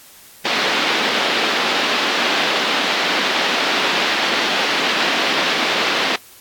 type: band-pass noise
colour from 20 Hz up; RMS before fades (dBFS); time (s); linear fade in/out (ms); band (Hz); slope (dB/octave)
white; -19; 0.45-6.16; 5; 210 to 3900; 24
effects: white hiss -44 dBFS RMS until 6.4 s + AAC 64 kbps